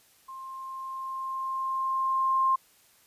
sine tone with level ramp, 1058 Hz, C6, 19 cents sharp, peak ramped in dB -39 to -20 dBFS, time 0.28-2.56 s, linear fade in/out 10 ms, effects white hiss -61 dBFS RMS until 3.06 s + resampled to 32000 Hz

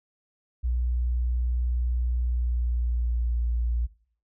sine tone with pitch glide, 60.7 to 58.8 Hz, B1 to A#1, -29 to +16 cents, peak -23 dBFS, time 0.63-3.87 s, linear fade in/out 20 ms, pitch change -55 cents, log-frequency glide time 2.17-3.37 s, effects noise-tail reverb RT60 0.5 s tail -19 dB re dry

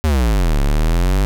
square exponential two-way sweep, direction down then up, 81.2 to 34.22 to 50.5 Hz, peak -13 dBFS, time 0.04-1.25 s, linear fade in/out 0 ms, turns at 0.6 s, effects none

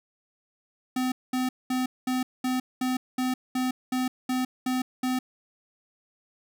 square tone bursts, 255.2 Hz, C4, 43 cents flat, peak -25 dBFS, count 12, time 0.96-5.19 s, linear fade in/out 5 ms, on 160 ms, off 210 ms, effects none

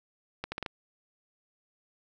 accelerating click train, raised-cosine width 0.3 ms, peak -18 dBFS, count 5, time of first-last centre 0.44-0.662 s, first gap 80 ms, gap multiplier 0.76, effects none

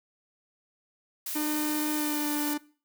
blue noise, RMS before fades -34 dBFS, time 1.26-2.54 s, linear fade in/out 5 ms
45% pulse tone with pitch glide, 302.4 to 295.7 Hz, D#4 to D4, -49 to +12 cents, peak -28 dBFS, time 1.35-2.58 s, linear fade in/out 10 ms, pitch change -39 cents, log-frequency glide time 1.95-2.29 s
effects noise-tail reverb RT60 0.4 s tail -20 dB re dry

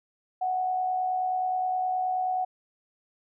sine tone with amplitude modulation, 740 Hz, F#5, in tune, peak -23 dBFS, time 0.41-2.45 s, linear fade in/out 10 ms, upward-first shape sine, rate 69.5 Hz, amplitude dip 35%, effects none

